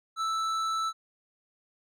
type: tone with hard clipping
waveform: sine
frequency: 1318.5 Hz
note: E6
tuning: in tune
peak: -29 dBFS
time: 0.16-0.93 s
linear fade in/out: 50 ms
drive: 10 dB
effects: none